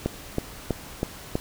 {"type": "click train", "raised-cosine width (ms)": 2, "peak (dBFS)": -10, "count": 5, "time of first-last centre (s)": [0.06, 1.354], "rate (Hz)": 3.09, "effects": ["pink hiss -42 dBFS RMS until 1.4 s"]}